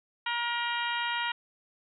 harmonic tone with a mistuned harmonic, 474.3 Hz, A#4, 30 cents sharp, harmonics 2 / 3 / 4 / 5 / 6 / 7 / 8, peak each -33 / -35 / -35 / -39 / -37 / -39 / -43 dBFS, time 0.26-1.32 s, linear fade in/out 5 ms, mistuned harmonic 7, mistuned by -58 cents, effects none

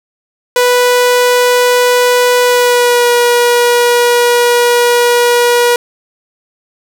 sawtooth tone with pitch glide, 492.7 to 481.7 Hz, B4 to B4, -4 to -43 cents, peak -3 dBFS, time 0.56-5.76 s, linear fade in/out 2 ms, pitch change -39 cents, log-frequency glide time 2.43-3.11 s, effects none

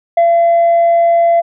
sine tone with ADSR envelope, 680 Hz, F5, 46 cents flat, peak -3 dBFS, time 0.17-1.42 s, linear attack 6 ms, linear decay 81 ms, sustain -2 dB, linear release 28 ms, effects tanh soft clip ceiling -5 dBFS

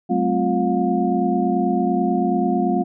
sine tone cluster, 188.9 / 218 / 260.6 / 351.4 / 714 Hz, F#3 / A3 / C4 / F4 / F5, +36 / -16 / -7 / +11 / +38 cents, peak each -23 dBFS, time 0.09-2.84 s, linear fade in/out 20 ms, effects none

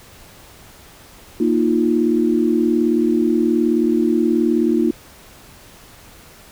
sine chord, Bb suspended fourth, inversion none, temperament just, 233.1 / 310.8 / 349.6 Hz, Bb3 / Eb4 / F4, 0 / -2 / +2 cents, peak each -18 dBFS, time 1.4-4.91 s, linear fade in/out 5 ms, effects pink hiss -44 dBFS RMS until 6.51 s

